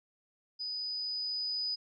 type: tone with level ramp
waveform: sine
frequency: 4978 Hz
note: D#8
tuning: in tune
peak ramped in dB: -35 to -31 dBFS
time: 0.59-1.76 s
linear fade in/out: 20 ms
effects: none